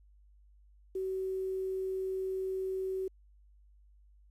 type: tone with quantisation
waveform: sine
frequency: 378.8 Hz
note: F#4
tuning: 41 cents sharp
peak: -32 dBFS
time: 0.95-3.08 s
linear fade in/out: 5 ms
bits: 10
effects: added 50 Hz sine -58 dBFS peak until 4.3 s + resampled to 32000 Hz